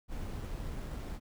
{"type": "noise with sample-and-hold", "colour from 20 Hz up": "brown", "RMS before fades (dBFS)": -39, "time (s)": [0.08, 1.2], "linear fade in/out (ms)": 50, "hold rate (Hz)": 8820, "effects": []}